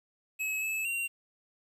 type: tone with pitch steps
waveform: square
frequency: 2572 / 2604 / 2756 Hz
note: E7 / E7 / F7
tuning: -43 / -22 / -24 cents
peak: -31 dBFS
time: 0.39-1.08 s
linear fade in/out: 20 ms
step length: 230 ms
effects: 10-bit